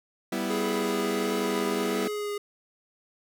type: chord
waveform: sawtooth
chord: E minor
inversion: first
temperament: equal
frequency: 196 / 246.9 / 329.6 Hz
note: G3 / B3 / E4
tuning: 0 / 0 / 0 cents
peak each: -28 dBFS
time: 0.32-2.08 s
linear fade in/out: 5 ms
type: tone with vibrato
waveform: square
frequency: 417.1 Hz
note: G#4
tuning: 7 cents sharp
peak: -30 dBFS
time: 0.5-2.38 s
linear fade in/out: 5 ms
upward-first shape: triangle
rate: 1.5 Hz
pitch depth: 28 cents each way
effects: none